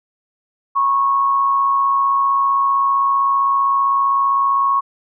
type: tone pair together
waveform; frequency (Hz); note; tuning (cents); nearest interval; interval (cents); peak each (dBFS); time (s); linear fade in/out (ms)
sine; 979 / 1098.9; B5 / C#6; -15 / -15; major second; 200; -25 / -13; 0.75-4.81; 20
effects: none